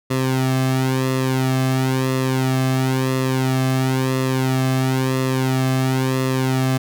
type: tone with flanger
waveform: sawtooth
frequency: 130.81 Hz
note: C3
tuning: in tune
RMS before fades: -19 dBFS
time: 0.1-6.78 s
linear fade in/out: 10 ms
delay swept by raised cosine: 1.3 to 2.12 ms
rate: 0.98 Hz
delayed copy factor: -0.75
effects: none